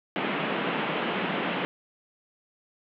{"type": "band-pass noise", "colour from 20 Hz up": "pink", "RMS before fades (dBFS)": -29, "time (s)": [0.16, 1.65], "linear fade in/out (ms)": 0, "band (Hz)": [160, 3200], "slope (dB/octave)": 48, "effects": []}